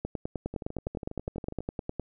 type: two click trains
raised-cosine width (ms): 2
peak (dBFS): -24 / -18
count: 14 / 20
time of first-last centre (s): 0.54-1.606 / 0.05-1.997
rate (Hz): 12.2 / 9.76
effects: none